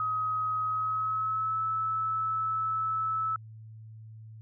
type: tone with pitch glide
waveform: sine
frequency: 1265 to 1305.8 Hz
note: D#6 to E6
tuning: +28 to -17 cents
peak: -27 dBFS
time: 0-3.36 s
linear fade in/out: 2 ms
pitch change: +55 cents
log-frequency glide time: 0.64-1.61 s
effects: added 110 Hz sine -44 dBFS peak until 4.41 s